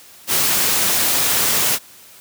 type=noise; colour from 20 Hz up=white; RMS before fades=-17 dBFS; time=0.27-1.79 s; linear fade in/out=50 ms; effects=white hiss -44 dBFS RMS until 2.2 s + high-pass 80 Hz 12 dB/octave